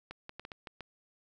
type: clicks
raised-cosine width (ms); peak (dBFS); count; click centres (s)
0.3; -27; 7; 0.11 / 0.294 / 0.396 / 0.451 / 0.518 / 0.672 / 0.807
effects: none